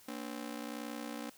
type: ring-modulated tone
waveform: sawtooth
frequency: 261.6 Hz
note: C4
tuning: in tune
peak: -33 dBFS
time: 0.08-1.3 s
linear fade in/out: 5 ms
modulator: 30.8 Hz
effects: white hiss -60 dBFS RMS until 1.37 s

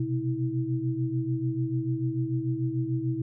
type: tone cluster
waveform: sine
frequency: 124.1 / 130.9 / 324 Hz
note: B2 / C3 / E4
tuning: +9 / +1 / -30 cents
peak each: -30 dBFS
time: 0-3.22 s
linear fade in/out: 5 ms
effects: none

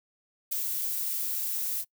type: noise with ADSR envelope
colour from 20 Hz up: violet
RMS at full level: -27 dBFS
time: 0.51-1.85 s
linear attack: 17 ms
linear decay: 5 ms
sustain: -4 dB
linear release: 52 ms
effects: noise-tail reverb RT60 0.1 s tail -22 dB re dry

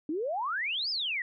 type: exponential two-way sweep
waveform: sine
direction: up then down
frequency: 288.6 to 5270 to 1862 Hz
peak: -29 dBFS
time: 0.09-1.22 s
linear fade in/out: 2 ms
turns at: 0.9 s
effects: none

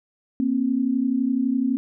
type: tone pair together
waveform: sine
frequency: 236.1 / 268 Hz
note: A#3 / C4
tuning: +22 / +42 cents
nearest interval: major second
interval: 220 cents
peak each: -23 / -21 dBFS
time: 0.4-1.77 s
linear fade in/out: 0 ms
effects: none

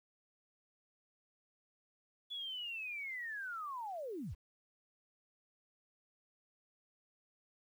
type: linear sweep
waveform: sine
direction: down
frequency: 3438 to 41.2 Hz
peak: -40 dBFS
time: 2.3-4.35 s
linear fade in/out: 20 ms
effects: 11-bit

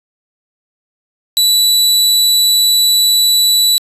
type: tone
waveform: sawtooth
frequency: 3951 Hz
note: B7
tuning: in tune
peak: -5 dBFS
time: 1.37-3.78 s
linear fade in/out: 0 ms
effects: resampled to 32000 Hz

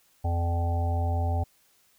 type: harmonic tone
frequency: 85.2 Hz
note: F2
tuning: 42 cents flat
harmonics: 1 / 3 / 5 / 7 / 9 / 10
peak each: -24 / -39 / -42 / -38 / -34 / -44 dBFS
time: 0.24-1.44 s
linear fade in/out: 10 ms
effects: white hiss -64 dBFS RMS until 1.98 s

